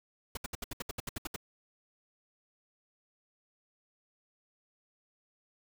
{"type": "noise bursts", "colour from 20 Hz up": "pink", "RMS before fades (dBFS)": -37, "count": 12, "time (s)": [0.35, 1.362], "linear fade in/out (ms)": 5, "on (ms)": 22, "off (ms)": 68, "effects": []}